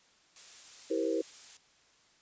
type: noise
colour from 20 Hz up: blue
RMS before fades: -47 dBFS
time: 0.36-1.57 s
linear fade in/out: 2 ms
type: chord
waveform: sine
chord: C dominant seventh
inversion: first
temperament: just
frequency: 327 / 392.4 / 470.9 / 523.3 Hz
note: E4 / G4 / Bb4 / C5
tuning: -14 / +2 / +18 / 0 cents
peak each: -33 / -35 / -33 / -36 dBFS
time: 0.9-1.22 s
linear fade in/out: 10 ms
effects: white hiss -65 dBFS RMS until 2.21 s + resampled to 16000 Hz